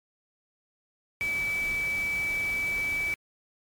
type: tone in noise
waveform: sine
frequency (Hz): 2300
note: D7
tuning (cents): -37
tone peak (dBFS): -26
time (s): 1.21-3.14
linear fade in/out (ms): 0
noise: pink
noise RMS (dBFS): -41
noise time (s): 1.21-3.14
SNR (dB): +12
effects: MP3 96 kbps